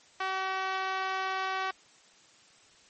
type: tone with band-pass filter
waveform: 5% pulse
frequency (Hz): 380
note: F#4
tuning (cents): +46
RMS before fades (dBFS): -32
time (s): 0.2-1.71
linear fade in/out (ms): 5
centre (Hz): 960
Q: 1.2
effects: white hiss -59 dBFS RMS until 2.89 s + MP3 32 kbps